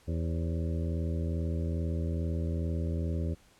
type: harmonic tone with a mistuned harmonic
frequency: 82.41 Hz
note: E2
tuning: in tune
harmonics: 1 / 2 / 3 / 4 / 5 / 6 / 7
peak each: -30 / -36 / -40 / -42 / -44 / -46 / -47 dBFS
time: 0.07-3.35 s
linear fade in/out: 20 ms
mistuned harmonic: 6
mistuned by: +84 cents
effects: pink hiss -62 dBFS RMS until 3.59 s + low-pass 11000 Hz 12 dB/octave